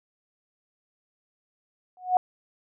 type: tone with exponential growth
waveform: sine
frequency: 733 Hz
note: F#5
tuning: 16 cents flat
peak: -13 dBFS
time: 1.97-2.17 s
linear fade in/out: 1 ms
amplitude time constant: 43 ms
effects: none